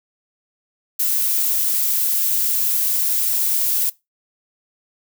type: noise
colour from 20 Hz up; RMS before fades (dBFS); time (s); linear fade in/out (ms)
violet; -19; 0.99-3.9; 10
effects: noise-tail reverb RT60 0.2 s tail -20 dB re dry